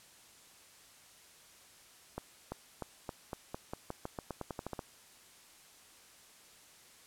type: accelerating click train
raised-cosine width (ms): 1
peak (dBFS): -24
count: 17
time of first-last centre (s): 2.18-4.792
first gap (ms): 340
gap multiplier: 0.89
effects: white hiss -59 dBFS RMS until 7.06 s + low-pass 11000 Hz 12 dB/octave